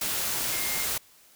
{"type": "tone in noise", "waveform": "sine", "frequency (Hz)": 2123, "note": "C7", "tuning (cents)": 25, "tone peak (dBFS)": -37, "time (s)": [0.52, 0.85], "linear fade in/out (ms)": 5, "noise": "white", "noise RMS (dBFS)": -29, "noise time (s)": [0.01, 0.98], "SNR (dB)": -11, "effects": ["white hiss -57 dBFS RMS until 1.35 s"]}